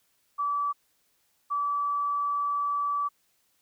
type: tone pair in turn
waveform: sine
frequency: 1153 / 1153 Hz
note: D6 / D6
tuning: -32 / -32 cents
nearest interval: unison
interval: 0 cents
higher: neither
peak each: -25 dBFS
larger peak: neither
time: 0.38-0.73 / 1.5-3.09 s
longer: second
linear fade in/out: 20 ms
effects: white hiss -70 dBFS RMS until 3.61 s